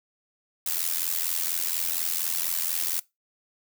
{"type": "noise with amplitude modulation", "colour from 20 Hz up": "blue", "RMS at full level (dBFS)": -24, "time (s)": [0.66, 3], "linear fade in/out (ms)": 5, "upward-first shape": "sine", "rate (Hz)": 84.2, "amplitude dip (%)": 85, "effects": ["noise-tail reverb RT60 0.2 s tail -21 dB re dry"]}